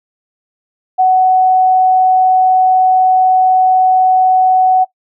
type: tone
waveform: sine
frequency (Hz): 746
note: F#5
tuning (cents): +14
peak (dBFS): -6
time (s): 0.98-4.85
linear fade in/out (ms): 20
effects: noise-tail reverb RT60 0.1 s tail -19 dB re dry